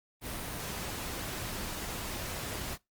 pink noise, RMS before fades -38 dBFS, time 0.21-2.78 s, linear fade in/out 50 ms, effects noise-tail reverb RT60 0.2 s tail -22 dB re dry + Opus 32 kbps

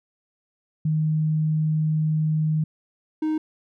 sine / triangle tone pair in turn, 155.56 / 311.1 Hz, D#3 / D#4, 0 / 0 cents, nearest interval octave, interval 1200 cents, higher second, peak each -19 dBFS, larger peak neither, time 0.85-2.64 / 3.22-3.38 s, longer first, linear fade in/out 5 ms, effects none

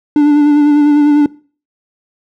triangle tone with vibrato, 293.7 Hz, D4, in tune, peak -3 dBFS, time 0.16-1.26 s, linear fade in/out 2 ms, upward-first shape sine, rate 10 Hz, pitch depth 26 cents each way, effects noise-tail reverb RT60 0.4 s tail -21 dB re dry

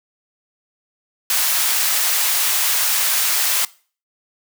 white high-pass noise, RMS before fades -18 dBFS, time 1.3-3.65 s, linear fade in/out 2 ms, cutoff 870 Hz, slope 12 dB/octave, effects noise-tail reverb RT60 0.4 s tail -21 dB re dry

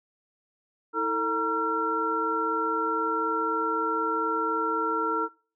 sine tone cluster, 324.2 / 447.3 / 941 / 1362 Hz, E4 / A4 / A#5 / F6, -29 / +28 / +16 / -44 cents, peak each -32 / -30 / -31 / -26 dBFS, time 0.93-5.29 s, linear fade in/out 50 ms, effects noise-tail reverb RT60 0.4 s tail -22 dB re dry

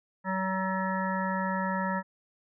harmonic tone with a mistuned harmonic, 189.1 Hz, F#3, 38 cents sharp, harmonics 1 / 3 / 5 / 7 / 9 / 10, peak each -31 / -36 / -32 / -37 / -37 / -41 dBFS, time 0.24-2.03 s, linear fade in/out 50 ms, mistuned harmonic 9, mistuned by +19 cents, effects none

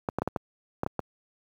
clicks, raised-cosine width 1 ms, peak -13 dBFS, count 8, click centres 0.088 / 0.186 / 0.22 / 0.276 / 0.362 / 0.834 / 0.864 / 0.993 s, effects high-pass 80 Hz 12 dB/octave + 9-bit

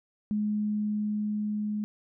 sine tone with level ramp, 210.3 Hz, G#3, 22 cents sharp, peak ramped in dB -25 to -28 dBFS, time 0.31-1.84 s, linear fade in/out 0 ms, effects none

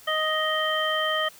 harmonic tone, 624 Hz, D#5, 5 cents sharp, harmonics 1 / 2 / 3 / 5, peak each -28 / -28 / -28 / -28 dBFS, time 0.07-1.29 s, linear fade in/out 10 ms, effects white hiss -50 dBFS RMS until 1.39 s

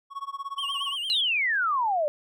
triangle tone with tremolo, 1108.7 Hz, C#6, in tune, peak -27 dBFS, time 0.1-0.97 s, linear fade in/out 50 ms, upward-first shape sine, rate 17 Hz, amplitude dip 95%
triangle tone with vibrato, 3000 Hz, F#7, 23 cents sharp, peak -27 dBFS, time 0.58-1.21 s, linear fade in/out 5 ms, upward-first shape sine, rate 8.8 Hz, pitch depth 120 cents each way
sine exponential sweep, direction down, 4162 to 571 Hz, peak -22 dBFS, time 1.1-2.08 s, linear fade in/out 0 ms
effects none

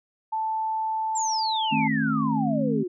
sine tone, 880 Hz, A5, in tune, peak -24 dBFS, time 0.32-1.88 s, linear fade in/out 10 ms
sine exponential sweep, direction down, 7600 to 344.9 Hz, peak -27 dBFS, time 1.15-2.88 s, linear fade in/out 10 ms
sine chord, A diminished, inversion second, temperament equal with one note detuned, 155.56 / 220 / 268.5 Hz, Eb3 / A3 / C4, 0 / 0 / +45 cents, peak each -29 / -25 / -26 dBFS, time 1.71-2.84 s, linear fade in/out 20 ms
effects none

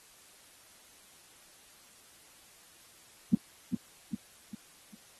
sine tone with echo, 215.8 Hz, A3, 33 cents flat, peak -15 dBFS, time 3.33-3.35 s, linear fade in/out 5 ms, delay 400 ms, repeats 4, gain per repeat -7 dB, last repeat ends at 4.95 s, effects white hiss -58 dBFS RMS until 5.19 s + AAC 32 kbps

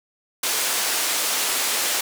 white band-pass noise, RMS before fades -23 dBFS, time 0.43-2.01 s, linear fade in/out 5 ms, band 360 to 11000 Hz, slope 12 dB/octave, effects none

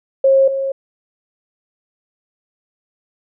sine tone pair in turn, 539 / 541.5 Hz, C#5 / C#5, -49 / -41 cents, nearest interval unison, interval 8 cents, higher second, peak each -8 / -17 dBFS, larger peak first, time 0.24-0.48 / 0.48-0.72 s, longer neither, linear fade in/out 5 ms, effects none

